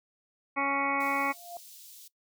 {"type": "harmonic tone", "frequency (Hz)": 277.7, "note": "C#4", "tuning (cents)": 3, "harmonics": [1, 2, 3, 4, 5, 7, 8, 9], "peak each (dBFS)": [-35, -37, -33, -31, -39, -38, -32, -42], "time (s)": [0.56, 1.33], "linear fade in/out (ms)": 20}
{"type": "high-pass noise", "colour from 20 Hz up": "white", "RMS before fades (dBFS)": -50, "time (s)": [1, 2.08], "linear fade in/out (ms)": 5, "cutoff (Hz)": 3300, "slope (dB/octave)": 24}
{"type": "tone with exponential growth", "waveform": "sine", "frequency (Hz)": 696, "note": "F5", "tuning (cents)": -6, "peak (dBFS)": -36, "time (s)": [1.16, 1.57], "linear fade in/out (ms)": 1, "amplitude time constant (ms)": 87}
{"effects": ["noise-tail reverb RT60 0.1 s tail -19 dB re dry"]}